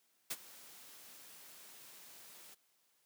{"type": "noise with ADSR envelope", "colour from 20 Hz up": "white", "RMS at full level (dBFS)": -37, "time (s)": [0.3, 2.55], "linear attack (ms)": 11, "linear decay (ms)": 43, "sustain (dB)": -19, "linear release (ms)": 16, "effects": ["white hiss -75 dBFS RMS until 3.05 s", "high-pass 150 Hz 12 dB/octave"]}